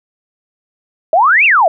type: exponential two-way sweep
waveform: sine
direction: up then down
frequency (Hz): 611 to 2794 to 611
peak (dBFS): -6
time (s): 1.13-1.68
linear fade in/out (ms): 2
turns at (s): 1.45
effects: none